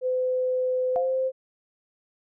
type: tone with pitch glide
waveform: sine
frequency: 509 to 522.1 Hz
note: C5 to C5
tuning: -48 to -4 cents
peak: -22 dBFS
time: 0.01-1.32 s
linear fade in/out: 50 ms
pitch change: +44 cents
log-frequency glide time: 0.92-1.03 s
type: tone with exponential decay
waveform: sine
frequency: 705 Hz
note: F5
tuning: 16 cents sharp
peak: -22 dBFS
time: 0.96-1.21 s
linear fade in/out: 0 ms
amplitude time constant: 53 ms
effects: none